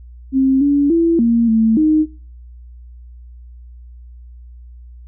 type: tone with pitch steps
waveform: sine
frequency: 266.1 / 285.1 / 333.8 / 232.6 / 222.9 / 309.6 Hz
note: C4 / C#4 / E4 / A#3 / A3 / D#4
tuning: +29 / +49 / +22 / -4 / +23 / -9 cents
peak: -10 dBFS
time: 0.32-2.06 s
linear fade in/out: 50 ms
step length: 290 ms
effects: noise-tail reverb RT60 0.4 s tail -22 dB re dry + added 60 Hz sine -35 dBFS peak until 5.07 s